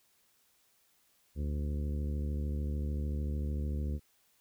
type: harmonic tone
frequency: 73.42 Hz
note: D2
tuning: in tune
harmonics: 1 / 2 / 3 / 4 / 5 / 6 / 7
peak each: -32 / -41 / -42 / -48 / -50 / -53 / -53 dBFS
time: 1.35-4 s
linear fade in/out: 50 ms
effects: white hiss -70 dBFS RMS until 4.4 s